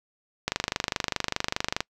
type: click train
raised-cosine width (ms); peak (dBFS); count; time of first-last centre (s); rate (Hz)
0.2; -7; 34; 0.48-1.805; 24.9
effects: noise-tail reverb RT60 0.1 s tail -26 dB re dry